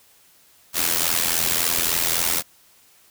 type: noise with amplitude modulation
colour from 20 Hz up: white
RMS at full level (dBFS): -18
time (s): 0.73-2.43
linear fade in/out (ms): 50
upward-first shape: sine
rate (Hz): 83.6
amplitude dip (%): 80
effects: white hiss -55 dBFS RMS until 3.1 s